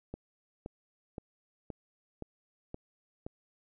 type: click train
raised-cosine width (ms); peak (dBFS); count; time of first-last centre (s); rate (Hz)
2; -26; 7; 0.14-3.265; 1.92
effects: none